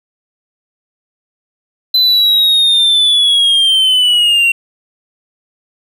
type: linear sweep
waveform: triangle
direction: down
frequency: 4046 to 2732 Hz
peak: -6 dBFS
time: 1.94-4.52 s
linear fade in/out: 5 ms
effects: none